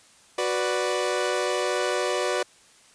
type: chord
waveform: sawtooth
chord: B minor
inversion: second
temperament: equal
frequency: 370 / 493.9 / 587.3 Hz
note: F#4 / B4 / D5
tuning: 0 / 0 / 0 cents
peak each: -24 dBFS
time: 0.38-2.43 s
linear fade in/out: 5 ms
effects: white hiss -55 dBFS RMS until 2.94 s + resampled to 22050 Hz